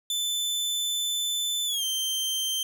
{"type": "tone with pitch glide", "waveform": "sawtooth", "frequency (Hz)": [3520, 3136], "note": ["A7", "G7"], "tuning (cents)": [0, 0], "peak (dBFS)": -23, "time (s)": [0.1, 2.63], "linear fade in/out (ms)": 2, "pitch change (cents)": -200, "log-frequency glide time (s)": [1.66, 1.84], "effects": ["10-bit"]}